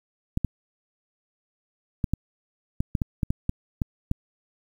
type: clicks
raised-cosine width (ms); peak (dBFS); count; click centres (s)
5; -11; 12; 0.374 / 0.447 / 2.042 / 2.136 / 2.805 / 2.952 / 3.018 / 3.232 / 3.305 / 3.494 / 3.818 / 4.114
effects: 8-bit